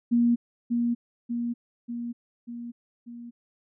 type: tone with echo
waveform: sine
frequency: 237.3 Hz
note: A#3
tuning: 31 cents sharp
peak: -18 dBFS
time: 0.11-0.36 s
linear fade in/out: 20 ms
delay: 590 ms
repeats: 5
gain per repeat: -4 dB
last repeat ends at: 3.31 s
effects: none